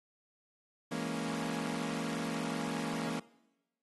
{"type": "chord", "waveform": "sawtooth", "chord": "A# half-diminished seventh", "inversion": "second", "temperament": "equal", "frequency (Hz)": [164.81, 207.7, 233.1, 277.2], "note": ["E3", "G#3", "A#3", "C#4"], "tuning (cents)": [0, 0, 0, 0], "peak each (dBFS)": [-37, -38, -34, -36], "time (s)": [0.91, 3.2], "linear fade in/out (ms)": 10, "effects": ["noise-tail reverb RT60 1.0 s tail -21 dB re dry", "AAC 32 kbps"]}